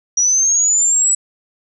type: linear sweep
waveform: sine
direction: up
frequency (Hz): 5770 to 7902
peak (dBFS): -11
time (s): 0.17-1.15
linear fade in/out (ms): 5
effects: none